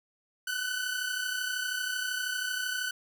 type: tone pair together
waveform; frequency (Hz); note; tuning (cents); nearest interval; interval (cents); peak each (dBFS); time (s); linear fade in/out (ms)
sawtooth; 1480 / 1512.8; F#6 / F#6; 0 / +38; unison; 38; -31 / -29; 0.47-2.91; 5
effects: none